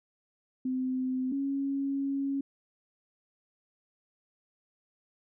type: tone pair in turn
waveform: sine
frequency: 257.6 / 275.8 Hz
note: C4 / C#4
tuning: -27 / -9 cents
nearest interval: minor second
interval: 118 cents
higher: second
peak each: -28 dBFS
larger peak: neither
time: 0.65-1.32 / 1.32-2.41 s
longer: second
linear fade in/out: 5 ms
effects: none